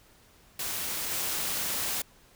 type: noise with level steps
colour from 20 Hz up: white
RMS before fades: -33 / -31 dBFS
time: 0.59-2.02 s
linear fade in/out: 5 ms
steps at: 1.11 s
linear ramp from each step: 2 ms
effects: pink hiss -59 dBFS RMS until 2.35 s